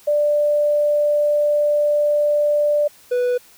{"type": "tone pair in turn", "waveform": ["sine", "triangle"], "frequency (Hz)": [590, 492.7], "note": ["D5", "B4"], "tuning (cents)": [8, -4], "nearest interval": "minor third", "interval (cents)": 312, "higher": "first", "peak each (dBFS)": -14, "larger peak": "neither", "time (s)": [[0.07, 2.88], [3.11, 3.38]], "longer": "first", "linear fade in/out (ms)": 10, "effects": ["white hiss -49 dBFS RMS until 3.57 s"]}